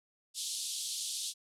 pink band-pass noise, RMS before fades -38 dBFS, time 0.34-1.34 s, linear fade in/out 50 ms, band 3300 to 11000 Hz, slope 48 dB/octave, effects none

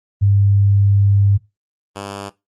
sine / 5% pulse tone pair in turn, 100 / 99.58 Hz, G2 / G2, +35 / +28 cents, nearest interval unison, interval 7 cents, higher first, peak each -10 / -16 dBFS, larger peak first, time 0.21-1.38 / 1.95-2.3 s, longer first, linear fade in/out 20 ms, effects noise-tail reverb RT60 0.2 s tail -17 dB re dry + Opus 32 kbps

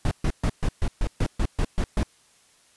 brown noise bursts, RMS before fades -22 dBFS, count 11, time 0.05-2.032 s, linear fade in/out 2 ms, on 62 ms, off 130 ms, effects white hiss -59 dBFS RMS until 2.76 s + resampled to 24000 Hz

